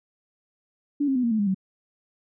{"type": "tone with pitch steps", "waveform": "sine", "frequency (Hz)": [288, 268.7, 250.7, 233.9, 218.3, 203.6, 190.01], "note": ["D4", "C4", "B3", "A#3", "A3", "G#3", "F#3"], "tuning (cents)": [-34, 46, 26, 6, -13, -34, 46], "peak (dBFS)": -20, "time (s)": [1, 1.546], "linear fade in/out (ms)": 10, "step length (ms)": 78, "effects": []}